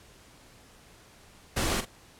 pink noise with echo, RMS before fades -28 dBFS, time 1.56-1.81 s, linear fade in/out 10 ms, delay 44 ms, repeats 1, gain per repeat -10 dB, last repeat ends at 1.854 s, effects pink hiss -55 dBFS RMS until 2.19 s + low-pass 11000 Hz 12 dB/octave

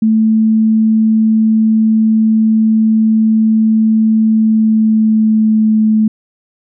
sine tone with pitch glide, 220 to 217.1 Hz, A3 to A3, 0 to -23 cents, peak -7 dBFS, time 0.02-6.08 s, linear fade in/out 5 ms, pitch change -23 cents, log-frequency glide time 4.25-5.81 s, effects none

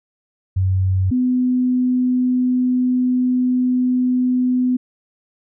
sine tone pair in turn, 94.2 / 251.5 Hz, F#2 / B3, +32 / +32 cents, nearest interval octave + perfect fourth, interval 1700 cents, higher second, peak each -14 dBFS, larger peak neither, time 0.56-1.11 / 1.11-4.77 s, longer second, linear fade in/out 10 ms, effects none

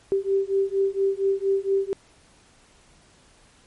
sine beating tone pair, 388.8 / 393.1 Hz, G4 / G4, -14 / +5 cents, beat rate 4.3 Hz, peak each -23 / -23 dBFS, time 0.12-1.93 s, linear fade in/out 0 ms, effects pink hiss -56 dBFS RMS until 3.66 s + MP3 48 kbps

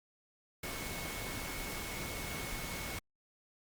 sine tone in noise, 2198 Hz, C#7, 15 cents flat, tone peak -47 dBFS, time 0.63-2.99 s, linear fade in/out 5 ms, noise pink, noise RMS -41 dBFS, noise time 0.63-2.99 s, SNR -9 dB, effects Opus 48 kbps

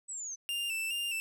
sine linear sweep, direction down, 8040 to 6050 Hz, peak -37 dBFS, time 0.08-0.36 s, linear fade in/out 20 ms
45% pulse tone with vibrato, 2727 Hz, F7, 42 cents flat, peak -32 dBFS, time 0.49-1.2 s, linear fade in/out 0 ms, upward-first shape square, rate 2.4 Hz, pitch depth 46 cents each way
effects none

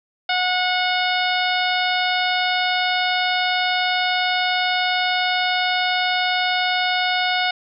harmonic tone with a mistuned harmonic, 730 Hz, F#5, 24 cents flat, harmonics 1 / 2 / 3 / 4 / 5 / 6 / 7, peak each -22 / -24 / -25 / -27 / -26 / -32 / -33 dBFS, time 0.29-7.51 s, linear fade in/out 5 ms, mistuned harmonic 7, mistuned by -18 cents, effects none

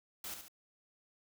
white noise with echo, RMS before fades -43 dBFS, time 0.24-0.34 s, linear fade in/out 2 ms, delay 71 ms, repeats 2, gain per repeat -6 dB, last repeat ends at 0.482 s, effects none

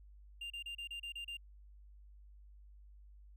triangle tone bursts, 2794 Hz, F7, in tune, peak -40 dBFS, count 8, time 0.41-1.37 s, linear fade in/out 5 ms, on 92 ms, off 32 ms, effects added 50 Hz sine -55 dBFS peak until 3.36 s

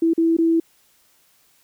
sine tone with dropouts, 329.6 Hz, E4, in tune, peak -14 dBFS, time 0.02-0.6 s, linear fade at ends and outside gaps 5 ms, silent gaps 0.135-0.178 / 0.368-0.385 s, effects white hiss -59 dBFS RMS until 1.63 s

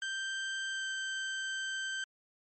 30% pulse tone with pitch glide, 1568 to 1558.1 Hz, G6 to G6, 0 to -11 cents, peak -32 dBFS, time 0.02-2.04 s, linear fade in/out 2 ms, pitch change -11 cents, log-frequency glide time 0.71-0.86 s, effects MP3 32 kbps

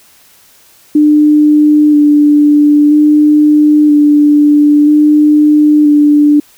sine tone with vibrato, 297.2 Hz, D4, 21 cents sharp, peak -3 dBFS, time 0.95-6.4 s, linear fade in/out 5 ms, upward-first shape square, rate 0.51 Hz, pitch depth 15 cents each way, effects white hiss -44 dBFS RMS until 6.57 s

